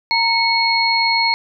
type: tone cluster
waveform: sine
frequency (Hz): 919 / 2207 / 4298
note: A#5 / C#7 / C8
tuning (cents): -25 / -8 / +46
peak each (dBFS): -18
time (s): 0.11-1.34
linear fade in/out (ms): 0
effects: none